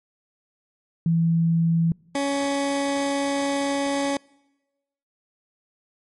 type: tone pair in turn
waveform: sine / 20% pulse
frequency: 165.9 / 279.7 Hz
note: E3 / C#4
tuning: +11 / +16 cents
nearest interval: major sixth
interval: 905 cents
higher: second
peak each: -17 dBFS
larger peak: neither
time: 1.06-1.92 / 2.15-4.17 s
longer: second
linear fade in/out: 2 ms
effects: noise-tail reverb RT60 1.0 s tail -25 dB re dry + MP3 48 kbps